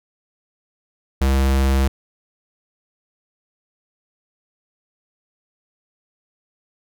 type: tone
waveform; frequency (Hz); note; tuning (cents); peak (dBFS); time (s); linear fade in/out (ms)
square; 67.1; C2; +44; -15; 1.21-1.88; 5
effects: none